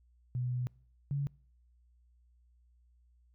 sine tone pair in turn, 124.4 / 141.13 Hz, B2 / C#3, +13 / +31 cents, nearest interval major second, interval 218 cents, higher second, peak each -31 / -30 dBFS, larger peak second, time 0.35-0.67 / 1.11-1.27 s, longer first, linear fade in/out 0 ms, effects noise-tail reverb RT60 0.6 s tail -26 dB re dry + added 60 Hz sine -63 dBFS peak until 3.34 s

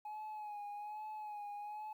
sine tone with vibrato, 840 Hz, G#5, 19 cents sharp, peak -40 dBFS, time 0.05-1.93 s, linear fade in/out 5 ms, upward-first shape sine, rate 1.2 Hz, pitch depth 40 cents each way, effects tanh soft clip ceiling -42 dBFS + 12-bit

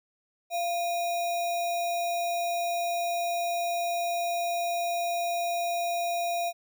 sine tone with sample-and-hold, 690 Hz, F5, 21 cents flat, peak -26 dBFS, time 0.5-6.53 s, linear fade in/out 50 ms, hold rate 3150 Hz, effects none

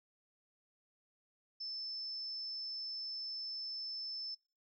sine tone, 5274 Hz, E8, in tune, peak -40 dBFS, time 1.6-4.35 s, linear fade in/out 10 ms, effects noise-tail reverb RT60 0.4 s tail -24 dB re dry

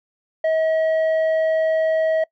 square tone with low-pass filter, 639 Hz, D#5, 46 cents sharp, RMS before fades -19 dBFS, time 0.44-2.24 s, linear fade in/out 5 ms, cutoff 1300 Hz, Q 1.8, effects noise-tail reverb RT60 0.1 s tail -23 dB re dry

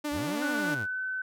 sawtooth tone with vibrato, 293.7 Hz, D4, in tune, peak -26 dBFS, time 0.04-0.75 s, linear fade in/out 10 ms, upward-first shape sine, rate 11 Hz, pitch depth 31 cents each way
sawtooth linear two-way sweep, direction up then down, 46.88 to 280.1 to 83.7 Hz, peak -31 dBFS, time 0.11-0.87 s, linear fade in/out 50 ms, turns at 0.45 s
sine tone with pitch glide, 1480 to 1518.1 Hz, F#6 to F#6, 0 to +44 cents, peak -30 dBFS, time 0.42-1.22 s, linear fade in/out 5 ms, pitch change +44 cents, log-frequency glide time 0.63-1.01 s
effects none

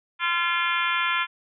harmonic tone with a mistuned harmonic, 343.7 Hz, F4, 28 cents flat, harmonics 3 / 4 / 5 / 6 / 7 / 8 / 9 / 10, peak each -28 / -27 / -29 / -31 / -29 / -36 / -33 / -35 dBFS, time 0.19-1.27 s, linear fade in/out 50 ms, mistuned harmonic 6, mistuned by +41 cents, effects none

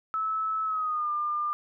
sine tone with pitch glide, 1302 to 1200.9 Hz, E6 to D6, -22 to +38 cents, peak -26 dBFS, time 0.14-1.53 s, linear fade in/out 0 ms, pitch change -140 cents, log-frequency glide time 0.64-1.09 s, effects none

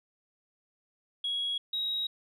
sine tone pair in turn, 3322 / 3812 Hz, G#7 / A#7, 0 / +38 cents, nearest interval major second, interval 238 cents, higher second, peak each -28 dBFS, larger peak neither, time 1.24-1.58 / 1.73-2.07 s, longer neither, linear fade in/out 5 ms, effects tanh soft clip ceiling -25 dBFS

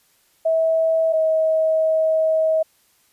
sine tone pair in turn, 648 / 636.9 Hz, E5 / D#5, -30 / +40 cents, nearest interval unison, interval 30 cents, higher first, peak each -15 dBFS, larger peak neither, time 0.45-1.13 / 1.13-2.63 s, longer second, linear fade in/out 10 ms, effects white hiss -60 dBFS RMS until 3.12 s + resampled to 32000 Hz

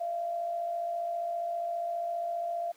sine tone pair together, 631.1 / 686 Hz, D#5 / F5, +24 / -31 cents, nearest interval minor second, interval 145 cents, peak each -40 / -30 dBFS, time 0-2.72 s, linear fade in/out 10 ms, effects pink hiss -61 dBFS RMS until 2.76 s + high-pass 400 Hz 12 dB/octave

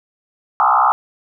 sine tone with frequency modulation, 1046.5 Hz, C6, in tune, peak -10 dBFS, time 0.6-0.92 s, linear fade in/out 0 ms, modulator 64.2 Hz, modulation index 4.4, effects none

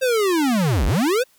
square linear two-way sweep, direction down then up, 534 to 40.87 to 534 Hz, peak -17 dBFS, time 0.01-1.24 s, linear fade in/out 20 ms, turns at 0.86 s, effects white hiss -58 dBFS RMS until 1.38 s

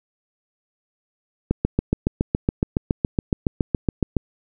click train, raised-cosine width 3 ms, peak -5 dBFS, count 20, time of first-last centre 1.51-4.167 s, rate 7.15 Hz, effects none

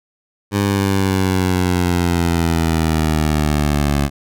15% pulse exponential sweep, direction down, 101.6 to 70.5 Hz, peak -8 dBFS, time 0.51-4.1 s, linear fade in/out 50 ms, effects none

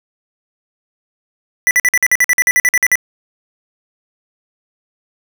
square tone bursts, 1975.5 Hz, B6, in tune, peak -9 dBFS, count 15, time 1.67-2.955 s, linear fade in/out 0 ms, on 39 ms, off 50 ms, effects none

